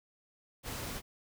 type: noise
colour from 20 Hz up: pink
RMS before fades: -40 dBFS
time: 0.63-1.02 s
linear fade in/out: 50 ms
effects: none